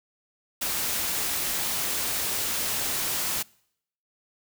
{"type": "noise", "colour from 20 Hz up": "white", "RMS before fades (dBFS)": -28, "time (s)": [0.61, 3.43], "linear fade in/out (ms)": 10, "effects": ["noise-tail reverb RT60 0.7 s tail -25 dB re dry"]}